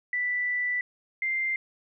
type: tone pair in turn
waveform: sine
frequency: 1975.5 / 2093 Hz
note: B6 / C7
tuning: 0 / 0 cents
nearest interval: minor second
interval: 100 cents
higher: second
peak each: -25 dBFS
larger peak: neither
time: 0.13-0.81 / 1.22-1.56 s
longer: first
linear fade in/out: 2 ms
effects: none